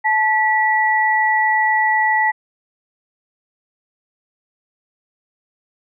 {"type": "tone pair together", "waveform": "sine", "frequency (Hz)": [869, 1948.7], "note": ["A5", "B6"], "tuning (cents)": [-22, -24], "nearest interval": "octave + major second", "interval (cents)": 1398, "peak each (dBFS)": -16, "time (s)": [0.04, 2.32], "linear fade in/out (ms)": 20, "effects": []}